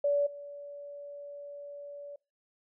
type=tone with level steps; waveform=sine; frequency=574 Hz; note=D5; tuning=40 cents flat; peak=-24 / -41 dBFS; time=0.04-2.16 s; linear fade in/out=5 ms; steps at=0.26 s; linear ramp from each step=10 ms; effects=noise-tail reverb RT60 0.3 s tail -26 dB re dry